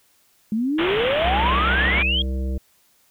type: exponential sweep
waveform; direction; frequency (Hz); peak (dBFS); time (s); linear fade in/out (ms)
sine; up; 207.7 to 3322; -19; 0.52-2.22; 2
type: low-pass noise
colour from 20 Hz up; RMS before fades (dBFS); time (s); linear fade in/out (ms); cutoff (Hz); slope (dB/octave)
white; -25; 0.78-2.03; 10; 3400; 96
type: harmonic tone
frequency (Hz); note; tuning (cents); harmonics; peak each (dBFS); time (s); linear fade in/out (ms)
65.41; C2; 0; 1 / 3 / 5 / 7 / 9; -22 / -32 / -36 / -39 / -41; 1.24-2.58; 5
effects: white hiss -60 dBFS RMS until 3.1 s